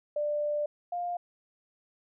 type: tone pair in turn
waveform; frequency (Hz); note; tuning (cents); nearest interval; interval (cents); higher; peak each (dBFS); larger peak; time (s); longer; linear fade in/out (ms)
sine; 592 / 704; D5 / F5; +14 / +14; minor third; 300; second; -27 / -30; first; 0.16-0.66 / 0.92-1.17; first; 5
effects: none